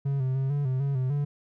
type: tone with pitch steps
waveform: triangle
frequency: 138.8 / 130.3 / 134.1 / 143.7 / 129.8 / 139.5 / 129 / 144.2 Hz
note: C#3 / C3 / C3 / D3 / C3 / C#3 / C3 / D3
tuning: +3 / -7 / +43 / -37 / -13 / +11 / -24 / -31 cents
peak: -22 dBFS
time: 0.05-1.25 s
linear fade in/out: 10 ms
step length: 150 ms
effects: none